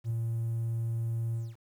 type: tone with ADSR envelope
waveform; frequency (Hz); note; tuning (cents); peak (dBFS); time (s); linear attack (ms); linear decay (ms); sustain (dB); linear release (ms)
triangle; 114.8; A#2; -26; -23; 0.04-1.56; 65; 5; -3; 220
effects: tanh soft clip ceiling -24 dBFS + 10-bit